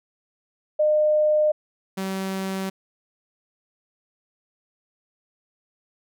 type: tone pair in turn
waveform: sine / sawtooth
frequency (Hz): 608 / 191.51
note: D#5 / G3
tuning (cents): -40 / -40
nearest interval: octave + minor sixth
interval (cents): 2000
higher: first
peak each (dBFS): -16 / -22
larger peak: first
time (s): 0.79-1.52 / 1.97-2.7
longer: neither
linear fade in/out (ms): 10
effects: none